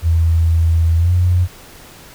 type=tone with pitch glide; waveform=sine; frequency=82.41 to 89.35 Hz; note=E2 to F2; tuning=0 to +40 cents; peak=-10 dBFS; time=0.02-1.48 s; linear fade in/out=50 ms; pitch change=+140 cents; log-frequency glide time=0.97-1.12 s; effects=pink hiss -40 dBFS RMS until 2.14 s